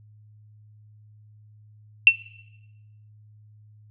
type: tone with exponential decay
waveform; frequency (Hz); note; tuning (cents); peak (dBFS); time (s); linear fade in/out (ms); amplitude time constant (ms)
sine; 2700; E7; +41; -4; 2.07-2.15; 1; 17
effects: noise-tail reverb RT60 1.0 s tail -19 dB re dry + added 106 Hz sine -49 dBFS peak until 3.9 s